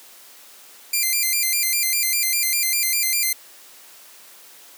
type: tone with vibrato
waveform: 5% pulse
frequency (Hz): 2226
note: C#7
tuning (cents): +7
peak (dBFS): -9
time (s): 0.93-3.33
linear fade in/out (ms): 5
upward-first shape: square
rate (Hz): 5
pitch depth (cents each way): 120
effects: white hiss -46 dBFS RMS until 4.77 s + high-pass 300 Hz 12 dB/octave